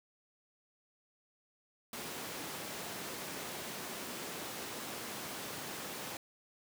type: high-pass noise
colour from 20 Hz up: pink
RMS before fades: -43 dBFS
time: 1.93-6.17 s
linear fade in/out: 2 ms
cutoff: 200 Hz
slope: 12 dB/octave
effects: none